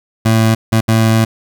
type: tone bursts at uneven times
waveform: 25% pulse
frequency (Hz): 111.9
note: A2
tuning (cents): +30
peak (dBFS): -5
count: 3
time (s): 0.25-0.55 / 0.72-0.81 / 0.88-1.25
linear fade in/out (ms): 10
effects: none